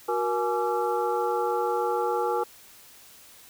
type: tone cluster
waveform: sine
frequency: 366.7 / 473 / 844 / 1167 / 1360 Hz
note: F#4 / A#4 / G#5 / D6 / F6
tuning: -15 / +25 / +28 / -11 / -46 cents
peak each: -31 / -27 / -28 / -34 / -35 dBFS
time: 0.08-2.44 s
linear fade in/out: 10 ms
effects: white hiss -51 dBFS RMS until 3.49 s